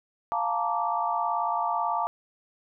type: chord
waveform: sine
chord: Bb major seventh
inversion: second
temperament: just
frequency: 699.2 / 874.1 / 932.3 / 1165.4 Hz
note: F5 / A5 / Bb5 / D6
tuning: +2 / -12 / 0 / -14 cents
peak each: -30 dBFS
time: 0.32-2.07 s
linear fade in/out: 0 ms
effects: none